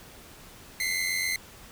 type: tone pair together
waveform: sawtooth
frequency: 2033 / 2121 Hz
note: B6 / C7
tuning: +50 / +23 cents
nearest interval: minor second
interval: 73 cents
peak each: -26 dBFS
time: 0.8-1.36 s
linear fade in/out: 2 ms
effects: pink hiss -49 dBFS RMS until 1.71 s